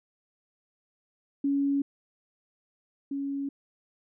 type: tone pair in turn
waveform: sine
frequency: 279.9 / 278.3 Hz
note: C#4 / C#4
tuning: +17 / +7 cents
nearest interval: unison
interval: 10 cents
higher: first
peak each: -23 / -29 dBFS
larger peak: first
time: 1.44-1.82 / 3.11-3.49 s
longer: neither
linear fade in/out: 5 ms
effects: none